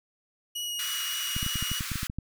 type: tone with vibrato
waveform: sawtooth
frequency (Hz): 2900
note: F#7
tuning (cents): -35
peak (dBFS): -28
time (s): 0.55-1.8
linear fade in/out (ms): 10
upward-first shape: sine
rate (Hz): 3.5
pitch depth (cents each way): 11
type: high-pass noise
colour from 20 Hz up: pink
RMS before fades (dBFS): -36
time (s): 0.79-2.07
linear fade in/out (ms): 2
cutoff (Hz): 1200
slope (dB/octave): 48
type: clicks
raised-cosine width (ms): 5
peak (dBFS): -20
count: 12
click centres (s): 1.365 / 1.429 / 1.464 / 1.557 / 1.626 / 1.716 / 1.808 / 1.917 / 1.957 / 2.031 / 2.099 / 2.186
effects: none